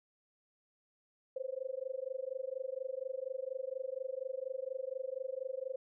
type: tone with amplitude modulation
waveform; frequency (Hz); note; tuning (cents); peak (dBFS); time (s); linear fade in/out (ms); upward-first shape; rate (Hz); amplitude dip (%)
sine; 523.3; C5; 0; -33; 1.36-5.76; 5; sine; 24.2; 100
effects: none